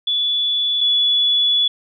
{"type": "tone pair in turn", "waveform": "sine", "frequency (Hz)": [3439, 3419], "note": ["A7", "G#7"], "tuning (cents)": [-40, 50], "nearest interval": "unison", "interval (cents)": 10, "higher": "first", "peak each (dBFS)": [-16, -13], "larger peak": "second", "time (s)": [[0.07, 0.81], [0.81, 1.68]], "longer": "second", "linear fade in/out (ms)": 5, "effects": []}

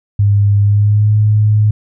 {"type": "tone with pitch glide", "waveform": "sine", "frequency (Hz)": [101.6, 106.22], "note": ["G#2", "G#2"], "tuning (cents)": [-38, 39], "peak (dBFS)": -7, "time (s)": [0.19, 1.71], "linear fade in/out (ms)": 5, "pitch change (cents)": 77, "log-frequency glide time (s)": [0.6, 1.13], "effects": []}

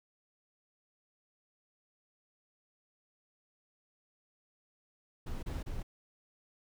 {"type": "noise bursts", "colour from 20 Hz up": "brown", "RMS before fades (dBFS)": -38, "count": 3, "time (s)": [5.26, 5.83], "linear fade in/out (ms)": 10, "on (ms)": 170, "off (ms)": 30, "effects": []}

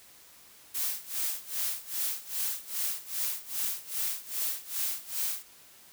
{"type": "noise with tremolo", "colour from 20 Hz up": "blue", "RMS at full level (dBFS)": -30, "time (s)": [0.74, 5.43], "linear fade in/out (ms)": 10, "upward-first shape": "sine", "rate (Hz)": 2.5, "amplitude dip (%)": 90, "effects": ["white hiss -55 dBFS RMS until 5.92 s"]}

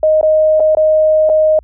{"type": "tone with dropouts", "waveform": "sine", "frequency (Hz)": 622.3, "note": "D#5", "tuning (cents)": 0, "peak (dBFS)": -7, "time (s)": [0.03, 1.59], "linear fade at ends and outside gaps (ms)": 2, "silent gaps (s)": [[0.212, 0.229], [0.598, 0.603], [0.75, 0.77], [1.292, 1.297]], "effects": ["added 60 Hz sine -39 dBFS peak until 1.63 s"]}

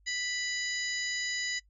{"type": "harmonic tone with a mistuned harmonic", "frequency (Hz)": 987.8, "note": "B5", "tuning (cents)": 0, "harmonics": [2, 3, 4, 5, 6, 7], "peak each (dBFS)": [-34, -43, -40, -38, -46, -38], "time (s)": [0.06, 1.6], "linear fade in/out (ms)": 20, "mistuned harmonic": 6, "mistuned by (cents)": 72, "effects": ["noise-tail reverb RT60 0.1 s tail -22 dB re dry", "added 50 Hz sine -61 dBFS peak until 1.69 s"]}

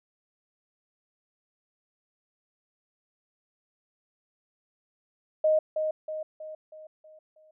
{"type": "tone with echo", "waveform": "sine", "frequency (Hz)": 622.3, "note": "D#5", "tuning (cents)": 0, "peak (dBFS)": -19, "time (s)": [5.44, 5.59], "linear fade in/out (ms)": 5, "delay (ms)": 320, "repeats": 6, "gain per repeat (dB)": -6, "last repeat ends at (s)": 7.51, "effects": []}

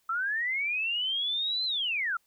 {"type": "linear two-way sweep", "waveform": "sine", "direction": "up then down", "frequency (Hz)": [1294, 4121, 1294], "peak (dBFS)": -27, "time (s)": [0.09, 2.17], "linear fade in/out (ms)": 5, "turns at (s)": 1.65, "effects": ["white hiss -71 dBFS RMS until 2.26 s"]}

